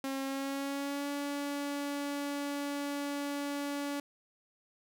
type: tone with pitch glide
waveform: sawtooth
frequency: 270 to 285.4 Hz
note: C#4 to D4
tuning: -45 to -49 cents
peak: -30 dBFS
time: 0.04-4 s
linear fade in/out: 2 ms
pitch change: +96 cents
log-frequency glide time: 0.23-1.09 s
effects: none